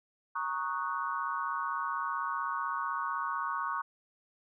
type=chord; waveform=sine; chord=D# minor seventh; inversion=second; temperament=equal; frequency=932.3 / 1108.7 / 1244.5 / 1480 Hz; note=A#5 / C#6 / D#6 / F#6; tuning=0 / 0 / 0 / 0 cents; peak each=-38 / -34 / -38 / -39 dBFS; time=0.35-3.82 s; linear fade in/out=10 ms; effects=none